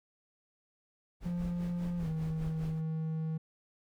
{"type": "noise with tremolo", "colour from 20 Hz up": "brown", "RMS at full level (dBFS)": -42, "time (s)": [1.2, 2.82], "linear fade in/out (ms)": 50, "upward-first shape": "sine", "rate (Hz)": 5, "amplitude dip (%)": 70}
{"type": "tone with pitch glide", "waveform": "triangle", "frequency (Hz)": [174.61, 159.2], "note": ["F3", "D#3"], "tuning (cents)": [0, 40], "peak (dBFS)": -30, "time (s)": [1.25, 3.38], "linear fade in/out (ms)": 10, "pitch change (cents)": -160, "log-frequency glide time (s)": [1.98, 2.08]}
{"effects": []}